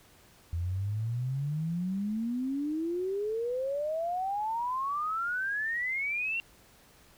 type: exponential sweep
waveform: sine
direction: up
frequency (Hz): 82.6 to 2768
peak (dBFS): -29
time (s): 0.53-6.4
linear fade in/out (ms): 0
effects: pink hiss -59 dBFS RMS until 7.17 s